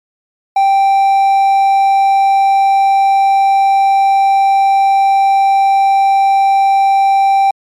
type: tone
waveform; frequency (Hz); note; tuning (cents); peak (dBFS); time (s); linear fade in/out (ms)
triangle; 784; G5; 0; -5; 0.56-7.51; 5
effects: MP3 96 kbps